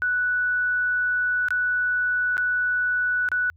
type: tone with dropouts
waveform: sine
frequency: 1480 Hz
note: F#6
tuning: in tune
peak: -20 dBFS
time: 0.02-3.5 s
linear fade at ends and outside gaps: 0 ms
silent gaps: 1.485-1.506 / 2.369-2.379 / 3.288-3.317 s
effects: added 83 Hz sine -51 dBFS peak until 3.56 s